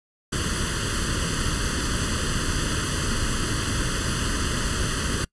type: noise with comb filter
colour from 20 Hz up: pink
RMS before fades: -25 dBFS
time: 0.32-5.25 s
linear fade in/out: 10 ms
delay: 0.65 ms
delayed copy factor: +0.9
effects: noise-tail reverb RT60 0.1 s tail -25 dB re dry + resampled to 24000 Hz